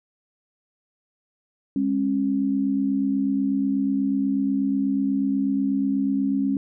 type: tone pair together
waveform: sine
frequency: 204.3 / 272.5 Hz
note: G#3 / C#4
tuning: -28 / -29 cents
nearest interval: perfect fourth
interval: 499 cents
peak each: -25 / -21 dBFS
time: 1.76-6.57 s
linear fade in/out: 2 ms
effects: none